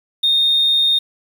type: tone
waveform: triangle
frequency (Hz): 3678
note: A#7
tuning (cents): -24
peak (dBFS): -9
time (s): 0.23-0.99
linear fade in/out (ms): 10
effects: tanh soft clip ceiling -9 dBFS + 7-bit